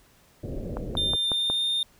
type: low-pass noise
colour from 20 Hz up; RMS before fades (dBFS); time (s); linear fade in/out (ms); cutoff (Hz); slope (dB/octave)
pink; -33; 0.43-1.16; 5; 590; 48
type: click train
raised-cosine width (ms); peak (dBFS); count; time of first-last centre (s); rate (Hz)
1; -16; 5; 0.77-1.5; 5.48
type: tone with pitch glide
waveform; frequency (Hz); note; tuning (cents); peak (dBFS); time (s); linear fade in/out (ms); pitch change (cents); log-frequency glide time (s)
triangle; 3600 to 3633; A7 to A#7; +39 to -45; -22; 0.97-1.83; 2; +16; 1.21-1.61
effects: pink hiss -59 dBFS RMS until 1.99 s

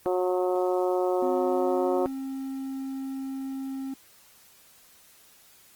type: harmonic tone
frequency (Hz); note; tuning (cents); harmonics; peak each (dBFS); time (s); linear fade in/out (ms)
182; F#3; -28; 2 / 3 / 4 / 5 / 6 / 7; -25 / -28 / -31 / -36 / -40 / -41; 0.06-2.06; 0
type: tone with pitch glide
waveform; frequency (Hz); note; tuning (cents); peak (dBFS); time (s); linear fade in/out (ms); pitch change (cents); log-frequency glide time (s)
triangle; 259.6 to 268; C4 to C4; -13 to +42; -29; 1.22-3.94; 5; +55; 1.34-1.88
effects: white hiss -56 dBFS RMS until 5.75 s + Opus 24 kbps

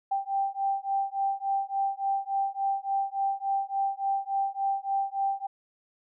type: beating tone pair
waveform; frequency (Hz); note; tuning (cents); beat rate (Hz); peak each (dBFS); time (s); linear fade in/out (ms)
sine; 784 / 787.5; G5 / G5; 0 / +8; 3.5; -29; 0.11-5.47; 10
effects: none

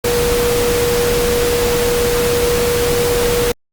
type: tone in noise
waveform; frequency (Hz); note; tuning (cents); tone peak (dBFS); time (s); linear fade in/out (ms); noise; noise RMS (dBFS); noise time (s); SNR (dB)
sine; 480; B4; -49; -14; 0.04-3.52; 5; pink; -19; 0.04-3.52; +2
effects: Opus 48 kbps

